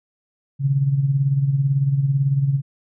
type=tone with tremolo; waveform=sine; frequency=138.2 Hz; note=C#3; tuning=5 cents flat; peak=-13 dBFS; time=0.59-2.62 s; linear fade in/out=50 ms; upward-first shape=sine; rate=18 Hz; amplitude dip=60%; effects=none